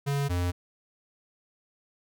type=tone pair in turn; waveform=square; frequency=141.1 / 88.48 Hz; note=C#3 / F2; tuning=+31 / +23 cents; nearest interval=minor sixth; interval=808 cents; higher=first; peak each=-26 dBFS; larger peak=neither; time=0.06-0.29 / 0.29-0.52 s; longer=neither; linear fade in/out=20 ms; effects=none